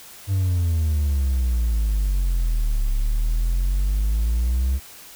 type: exponential two-way sweep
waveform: triangle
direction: down then up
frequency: 99.2 to 34.65 to 67.1 Hz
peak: -15 dBFS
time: 0.27-4.8 s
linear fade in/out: 50 ms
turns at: 2.9 s
effects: tanh soft clip ceiling -11 dBFS + white hiss -43 dBFS RMS until 5.15 s